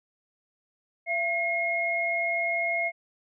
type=tone pair together; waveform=sine; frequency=678 / 2153 Hz; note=E5 / C7; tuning=+49 / +49 cents; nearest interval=octave + minor sixth; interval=2000 cents; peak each=-29 / -26 dBFS; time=1.06-2.92 s; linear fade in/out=50 ms; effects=none